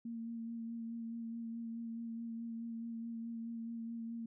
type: tone with vibrato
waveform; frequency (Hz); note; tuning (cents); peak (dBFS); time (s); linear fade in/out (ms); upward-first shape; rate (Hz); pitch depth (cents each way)
sine; 230; A#3; -23; -40; 0.05-4.26; 5; sine; 4.7; 19
effects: none